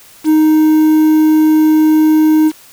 triangle tone with quantisation, 311.1 Hz, D#4, in tune, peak -4 dBFS, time 0.24-2.52 s, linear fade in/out 50 ms, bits 5, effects white hiss -41 dBFS RMS until 2.72 s

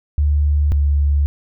sine tone pair in turn, 73.3 / 71.92 Hz, D2 / D2, -3 / -36 cents, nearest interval unison, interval 33 cents, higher first, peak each -12 dBFS, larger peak neither, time 0.18-0.72 / 0.72-1.26 s, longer neither, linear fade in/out 0 ms, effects none

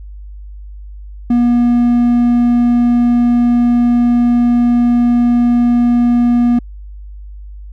triangle tone, 240.4 Hz, B3, 46 cents flat, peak -6 dBFS, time 1.3-6.59 s, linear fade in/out 5 ms, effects added 50 Hz sine -28 dBFS peak until 7.72 s

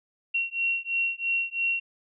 sine beating tone pair, 2735 / 2738 Hz, F7 / F7, -37 / -35 cents, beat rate 3 Hz, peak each -28 dBFS, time 0.34-1.8 s, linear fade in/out 10 ms, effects none

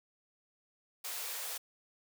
white high-pass noise, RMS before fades -40 dBFS, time 1.04-1.58 s, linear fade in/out 10 ms, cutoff 430 Hz, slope 48 dB/octave, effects none

